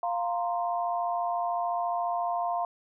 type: chord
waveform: sine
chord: F suspended fourth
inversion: none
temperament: equal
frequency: 698.5 / 932.3 / 1046.5 Hz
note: F5 / Bb5 / C6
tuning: 0 / 0 / 0 cents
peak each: -28 / -34 / -34 dBFS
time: 0.03-2.65 s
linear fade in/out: 2 ms
effects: none